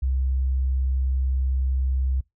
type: tone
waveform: sine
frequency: 65.41 Hz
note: C2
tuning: in tune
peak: -20 dBFS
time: 0.02-2.21 s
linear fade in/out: 10 ms
effects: noise-tail reverb RT60 0.2 s tail -25 dB re dry